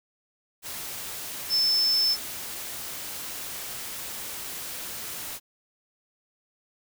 sine tone in noise, 5274 Hz, E8, in tune, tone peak -20 dBFS, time 1.49-2.17 s, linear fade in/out 50 ms, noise white, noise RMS -36 dBFS, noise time 0.62-5.4 s, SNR +13 dB, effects none

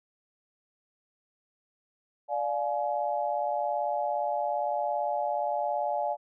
sine chord, D diminished, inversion none, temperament just, 587.3 / 704.8 / 845.8 Hz, D5 / F5 / Ab5, 0 / +16 / +31 cents, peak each -31 dBFS, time 2.28-6.17 s, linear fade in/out 50 ms, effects none

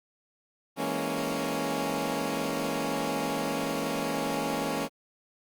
15% pulse chord, A# half-diminished seventh, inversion second, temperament equal with one note detuned, 163.68 / 207.7 / 233.1 / 277.2 Hz, E3 / G#3 / A#3 / C#4, -12 / 0 / 0 / 0 cents, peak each -30 / -30 / -28 / -25 dBFS, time 0.76-4.89 s, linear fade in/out 50 ms, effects Opus 32 kbps

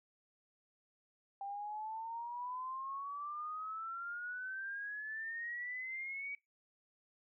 sine exponential sweep, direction up, 789 to 2275 Hz, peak -40 dBFS, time 1.41-6.35 s, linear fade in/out 2 ms, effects noise-tail reverb RT60 0.2 s tail -21 dB re dry

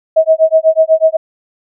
sine tone with tremolo, 639 Hz, D#5, 46 cents sharp, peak -3 dBFS, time 0.16-1.17 s, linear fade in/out 10 ms, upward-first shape sine, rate 8.1 Hz, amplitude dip 100%, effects none

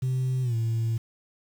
sine tone with pitch glide, 129.2 to 113.78 Hz, C3 to A#2, -21 to -42 cents, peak -21 dBFS, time 0.02-0.98 s, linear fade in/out 10 ms, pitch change -221 cents, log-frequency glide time 0.42-0.55 s, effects tanh soft clip ceiling -22 dBFS + 8-bit

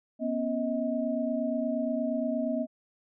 sine tone cluster, 242 / 270.5 / 633 Hz, B3 / C#4 / D#5, -35 / -42 / +30 cents, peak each -30 / -33 / -31 dBFS, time 0.19-2.67 s, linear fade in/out 50 ms, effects none

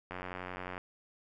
click train, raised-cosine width 0.5 ms, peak -25 dBFS, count 62, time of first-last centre 0.11-0.779 s, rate 91.2 Hz, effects none

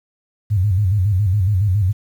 sine tone with vibrato, 98 Hz, G2, in tune, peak -13 dBFS, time 0.5-1.93 s, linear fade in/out 20 ms, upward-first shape square, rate 7.2 Hz, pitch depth 120 cents each way, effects 8-bit

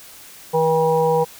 harmonic tone, 160.4 Hz, E3, 47 cents flat, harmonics 1 / 3 / 5 / 6, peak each -24 / -16 / -22 / -23 dBFS, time 0.53-1.25 s, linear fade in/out 20 ms, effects white hiss -42 dBFS RMS until 1.39 s

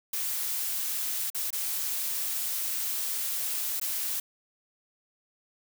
blue noise with dropouts, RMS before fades -31 dBFS, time 0.13-4.2 s, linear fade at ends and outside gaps 5 ms, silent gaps 1.302-1.346 / 1.505-1.528 / 3.799-3.813 s, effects none

